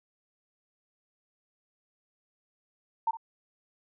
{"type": "tone with echo", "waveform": "sine", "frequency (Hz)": 907, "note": "A#5", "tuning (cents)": -48, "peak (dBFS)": -23, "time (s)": [3.07, 3.11], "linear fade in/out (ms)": 5, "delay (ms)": 61, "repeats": 1, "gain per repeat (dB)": -15, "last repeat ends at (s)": 3.171, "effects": []}